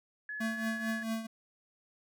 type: tone with vibrato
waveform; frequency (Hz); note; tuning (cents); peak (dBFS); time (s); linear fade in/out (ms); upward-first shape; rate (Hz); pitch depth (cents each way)
sine; 1698; G#6; +38; -37; 0.29-1.03; 2; triangle; 3.8; 10
type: tone with tremolo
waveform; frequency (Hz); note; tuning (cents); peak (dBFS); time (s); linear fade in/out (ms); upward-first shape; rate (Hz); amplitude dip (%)
square; 224; A3; +31; -31; 0.4-1.27; 10; triangle; 4.5; 75
effects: none